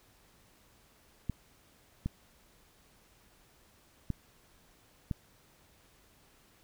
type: clicks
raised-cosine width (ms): 5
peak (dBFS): -20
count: 4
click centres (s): 1.297 / 2.06 / 4.103 / 5.112
effects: pink hiss -64 dBFS RMS until 6.63 s